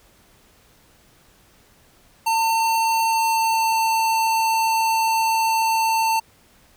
square tone with pitch glide, 902 to 896.3 Hz, A5 to A5, +43 to +32 cents, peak -18 dBFS, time 2.26-6.2 s, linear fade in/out 10 ms, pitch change -11 cents, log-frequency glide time 3.01-3.77 s, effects pink hiss -55 dBFS RMS until 6.76 s

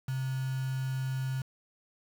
sine tone with quantisation, 131.8 Hz, C3, 13 cents sharp, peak -30 dBFS, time 0.08-1.42 s, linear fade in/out 5 ms, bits 7, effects none

